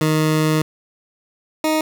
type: tone pair in turn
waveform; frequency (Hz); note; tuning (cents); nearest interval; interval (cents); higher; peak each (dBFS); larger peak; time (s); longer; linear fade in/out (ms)
20% pulse; 155.8 / 312.2; D#3 / D#4; +3 / +6; octave; 1203; second; -10 / -11; first; 0.01-0.62 / 1.64-1.81; first; 2
effects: none